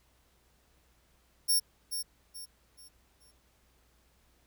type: tone with echo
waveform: 10% pulse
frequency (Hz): 5500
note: F8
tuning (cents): -27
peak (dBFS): -18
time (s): 1.48-1.6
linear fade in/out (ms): 20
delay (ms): 430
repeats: 4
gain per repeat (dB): -9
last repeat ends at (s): 3.32
effects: added 60 Hz sine -69 dBFS peak until 4.46 s + pink hiss -69 dBFS RMS until 4.46 s